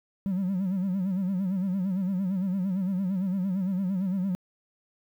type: tone with vibrato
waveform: triangle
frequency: 188.8 Hz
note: F#3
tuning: 35 cents sharp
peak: -22 dBFS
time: 0.26-4.35 s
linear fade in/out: 0 ms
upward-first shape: sine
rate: 8.8 Hz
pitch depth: 99 cents each way
effects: tanh soft clip ceiling -20 dBFS + 10-bit